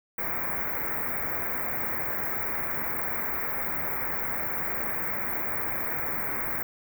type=band-stop noise; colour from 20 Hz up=white; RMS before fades=-30 dBFS; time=0.18-6.63 s; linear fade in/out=5 ms; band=2300 to 15000 Hz; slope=96 dB/octave; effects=none